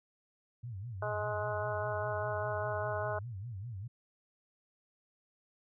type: tone with vibrato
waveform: sine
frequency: 107.4 Hz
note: A2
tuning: 41 cents flat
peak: -39 dBFS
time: 0.63-3.88 s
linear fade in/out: 10 ms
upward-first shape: sine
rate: 5 Hz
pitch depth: 250 cents each way
type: harmonic tone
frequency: 210.3 Hz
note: G#3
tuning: 22 cents sharp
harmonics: 2 / 3 / 4 / 5 / 6 / 7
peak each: -43 / -36 / -42 / -42 / -44 / -42 dBFS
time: 1.02-3.19 s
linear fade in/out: 5 ms
effects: none